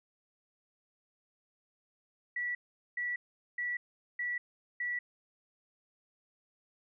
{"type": "tone bursts", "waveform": "sine", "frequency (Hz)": 1948, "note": "B6", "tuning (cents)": -24, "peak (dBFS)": -32, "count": 5, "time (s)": [2.36, 4.99], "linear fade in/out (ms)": 5, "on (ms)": 190, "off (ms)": 420, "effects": []}